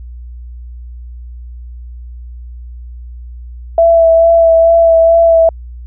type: tone with vibrato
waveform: sine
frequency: 663 Hz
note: E5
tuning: 10 cents sharp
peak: -4 dBFS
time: 3.78-5.49 s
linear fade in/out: 2 ms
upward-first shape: sine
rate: 2.3 Hz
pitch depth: 17 cents each way
effects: added 60 Hz sine -26 dBFS peak until 5.86 s